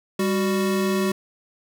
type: tone pair together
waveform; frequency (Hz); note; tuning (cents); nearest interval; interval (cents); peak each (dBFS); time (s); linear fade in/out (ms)
square; 198.13 / 372.4; G3 / F#4; +19 / +11; major seventh; 1092; -23 / -24; 0.19-1.12; 5
effects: none